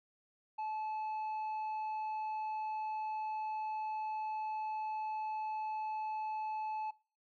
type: tone with tanh clipping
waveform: sine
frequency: 865 Hz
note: A5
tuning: 30 cents flat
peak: -37 dBFS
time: 0.58-6.91 s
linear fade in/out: 10 ms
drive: 4 dB
effects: noise-tail reverb RT60 0.4 s tail -22 dB re dry